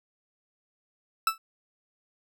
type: tone with exponential decay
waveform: 40% pulse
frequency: 1318.5 Hz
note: E6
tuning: in tune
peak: -17 dBFS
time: 1.27-1.38 s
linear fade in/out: 2 ms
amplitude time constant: 23 ms
effects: none